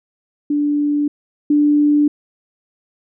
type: tone pair in turn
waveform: sine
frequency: 292.5 / 294.4 Hz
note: D4 / D4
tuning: -7 / +4 cents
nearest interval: unison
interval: 11 cents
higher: second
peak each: -14 / -10 dBFS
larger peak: second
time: 0.5-1.08 / 1.5-2.08 s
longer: neither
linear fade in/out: 5 ms
effects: none